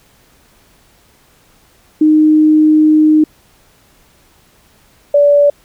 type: tone pair in turn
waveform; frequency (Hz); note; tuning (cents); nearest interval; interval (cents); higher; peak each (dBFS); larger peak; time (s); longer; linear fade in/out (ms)
sine; 308.3 / 577.3; D#4 / D5; -16 / -30; major seventh; 1086; second; -5; neither; 2.01-3.24 / 5.14-5.5; first; 5
effects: pink hiss -50 dBFS RMS until 5.64 s